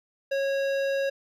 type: tone with hard clipping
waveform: sine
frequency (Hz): 549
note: C#5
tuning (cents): -17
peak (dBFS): -26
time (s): 0.31-1.1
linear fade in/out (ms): 10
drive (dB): 14
effects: none